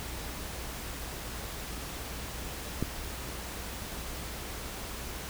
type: click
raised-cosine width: 3 ms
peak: -15 dBFS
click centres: 2.826 s
effects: added 60 Hz sine -43 dBFS peak until 5.29 s + pink hiss -40 dBFS RMS until 5.29 s